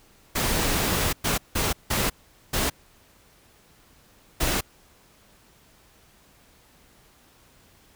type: noise bursts at uneven times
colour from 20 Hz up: pink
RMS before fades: -24 dBFS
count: 6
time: 0.35-1.13 / 1.24-1.38 / 1.55-1.73 / 1.9-2.1 / 2.53-2.7 / 4.4-4.61 s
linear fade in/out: 10 ms
effects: pink hiss -57 dBFS RMS until 7.95 s